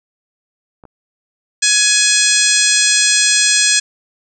clicks, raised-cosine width 1 ms, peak -25 dBFS, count 2, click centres 0.838 / 0.853 s
harmonic tone, 839 Hz, G#5, 17 cents sharp, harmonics 2 / 3 / 4 / 5 / 6 / 7 / 8 / 9 / 10, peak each -19 / -19 / -19 / -19 / -19 / -19 / -19 / -19 / -19 dBFS, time 1.62-3.8 s, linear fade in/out 10 ms
effects none

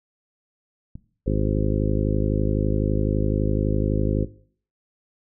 clicks, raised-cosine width 5 ms, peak -24 dBFS, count 2, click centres 0.955 / 1.576 s
harmonic tone, 51.91 Hz, G#1, in tune, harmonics 1 / 2 / 3 / 4 / 5 / 6 / 7 / 8 / 10, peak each -23 / -26 / -28 / -29 / -30 / -31 / -31 / -32 / -33 dBFS, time 1.26-4.25 s, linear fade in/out 10 ms
effects noise-tail reverb RT60 0.5 s tail -17 dB re dry

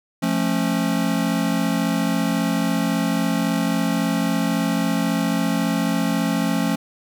square chord, F augmented, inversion none, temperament just, 174.61 / 218.3 / 272.8 Hz, F3 / A3 / C#4, 0 / -13 / -28 cents, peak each -24 dBFS, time 0.22-6.76 s, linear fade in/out 10 ms, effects none

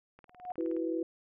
click train, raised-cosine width 0.5 ms, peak -39 dBFS, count 12, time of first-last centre 0.19-0.766 s, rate 19.1 Hz
sine tone with exponential growth, 726 Hz, F#5, 33 cents flat, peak -31 dBFS, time 0.28-0.52 s, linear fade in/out 2 ms, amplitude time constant 52 ms
sine chord, E suspended second, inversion none, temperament just, 329.6 / 370.8 / 494.4 Hz, E4 / F#4 / B4, 0 / +4 / +2 cents, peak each -32 / -37 / -37 dBFS, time 0.58-1.03 s, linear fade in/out 2 ms
effects none

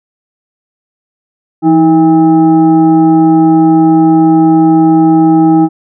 sine tone with frequency modulation, 319 Hz, D#4, 43 cents sharp, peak -3 dBFS, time 1.62-5.69 s, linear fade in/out 50 ms, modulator 487 Hz, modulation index 0.69, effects none

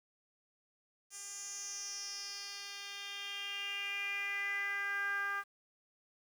10% pulse tone with band-pass filter sweep, 400.7 Hz, G4, 38 cents sharp, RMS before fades -40 dBFS, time 1.1-5.44 s, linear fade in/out 50 ms, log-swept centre 7900 to 1400 Hz, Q 5, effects 10-bit

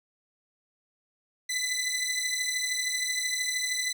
15% pulse beating tone pair, 1999 / 2012 Hz, B6 / B6, +20 / +32 cents, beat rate 13 Hz, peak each -24 / -25 dBFS, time 1.49-3.93 s, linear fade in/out 10 ms, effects none

